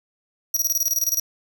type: tone with tremolo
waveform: sawtooth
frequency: 5760 Hz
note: F#8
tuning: 47 cents flat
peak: -15 dBFS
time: 0.54-1.2 s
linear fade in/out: 5 ms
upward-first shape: square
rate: 19 Hz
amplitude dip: 80%
effects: none